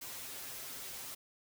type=noise with comb filter; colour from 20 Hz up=white; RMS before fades=-45 dBFS; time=0.01-1.15 s; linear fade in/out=10 ms; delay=7.6 ms; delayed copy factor=+0.85; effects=none